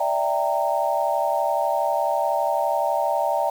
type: chord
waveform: sine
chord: E half-diminished seventh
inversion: third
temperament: equal with one note detuned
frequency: 587.3 / 659.3 / 784 / 921.6 Hz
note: D5 / E5 / G5 / Bb5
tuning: 0 / 0 / 0 / -20 cents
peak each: -25 dBFS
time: 0-3.5 s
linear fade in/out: 5 ms
effects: 7-bit